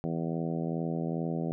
harmonic tone, 82.41 Hz, E2, in tune, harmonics 2 / 3 / 4 / 5 / 6 / 7 / 8 / 9, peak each -32 / -36 / -38 / -40 / -42 / -43 / -44 / -45 dBFS, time 0.04-1.52 s, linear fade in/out 0 ms, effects none

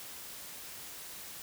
silence, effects white hiss -46 dBFS RMS until 1.42 s

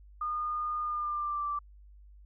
sine tone with pitch glide, 1220 to 1169 Hz, D#6 to D6, -34 to -8 cents, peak -30 dBFS, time 0.21-1.59 s, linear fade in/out 5 ms, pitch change -74 cents, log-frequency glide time 0.81-1.47 s, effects added 50 Hz sine -51 dBFS peak until 2.25 s

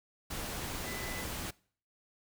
sine tone in noise, 2002 Hz, B6, 23 cents sharp, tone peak -43 dBFS, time 0.86-1.24 s, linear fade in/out 10 ms, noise pink, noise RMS -39 dBFS, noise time 0.3-1.51 s, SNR -7 dB, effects noise-tail reverb RT60 0.5 s tail -23 dB re dry

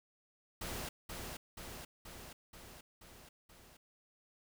pink noise with echo, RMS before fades -42 dBFS, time 0.61-0.89 s, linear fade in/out 5 ms, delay 480 ms, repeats 6, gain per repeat -3 dB, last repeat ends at 3.77 s, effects none

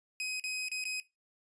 sawtooth tone with dropouts, 2521 Hz, D#7, 22 cents sharp, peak -30 dBFS, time 0.2-1 s, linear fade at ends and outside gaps 1 ms, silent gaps 0.398-0.439 / 0.685-0.716 / 0.84-0.853 s, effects noise-tail reverb RT60 0.2 s tail -18 dB re dry + resampled to 22050 Hz

